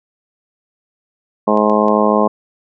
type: harmonic tone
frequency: 106 Hz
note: G#2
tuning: 36 cents sharp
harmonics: 2 / 3 / 4 / 5 / 6 / 7 / 8 / 9 / 10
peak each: -16 / -22 / -18 / -18 / -18 / -24 / -21 / -24 / -18 dBFS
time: 1.47-2.28 s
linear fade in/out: 10 ms
type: clicks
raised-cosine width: 0.2 ms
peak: -20 dBFS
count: 3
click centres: 1.574 / 1.698 / 1.883 s
effects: none